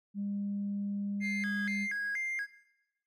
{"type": "tone", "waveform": "sine", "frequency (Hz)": 201.7, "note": "G3", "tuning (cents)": 50, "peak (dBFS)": -32, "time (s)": [0.14, 1.88], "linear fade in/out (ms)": 50}
{"type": "tone with vibrato", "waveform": "triangle", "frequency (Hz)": 1861, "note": "A#6", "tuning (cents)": -3, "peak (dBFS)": -30, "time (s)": [1.2, 2.47], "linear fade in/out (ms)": 50, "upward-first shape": "square", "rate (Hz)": 2.1, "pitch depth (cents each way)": 210}
{"effects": ["noise-tail reverb RT60 0.9 s tail -17 dB re dry", "tanh soft clip ceiling -27 dBFS"]}